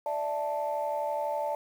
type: chord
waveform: sine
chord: D suspended second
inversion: none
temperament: equal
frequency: 587.3 / 659.3 / 880 Hz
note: D5 / E5 / A5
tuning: 0 / 0 / 0 cents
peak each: -31 / -35 / -31 dBFS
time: 0.06-1.55 s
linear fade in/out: 2 ms
effects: tanh soft clip ceiling -21 dBFS + 9-bit